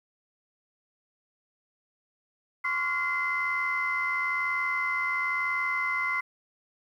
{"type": "tone cluster", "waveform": "sine", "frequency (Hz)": [1042, 1123, 1412, 2057], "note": ["C6", "C#6", "F6", "C7"], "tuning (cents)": [-7, 22, 19, -30], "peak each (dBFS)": [-34, -33, -34, -27], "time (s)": [2.64, 6.21], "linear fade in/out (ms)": 10, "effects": ["tanh soft clip ceiling -18 dBFS", "10-bit"]}